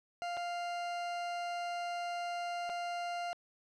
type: tone with dropouts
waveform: 40% pulse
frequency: 698.5 Hz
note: F5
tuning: in tune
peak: -35 dBFS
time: 0.22-3.33 s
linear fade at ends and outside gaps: 0 ms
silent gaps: 0.369-0.373 / 2.693-2.698 s
effects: low-pass 5000 Hz 12 dB/octave + 12-bit